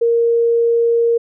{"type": "tone", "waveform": "sine", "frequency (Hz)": 466.2, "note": "A#4", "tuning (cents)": 0, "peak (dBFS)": -11, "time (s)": [0.01, 1.18], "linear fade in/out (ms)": 10, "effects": []}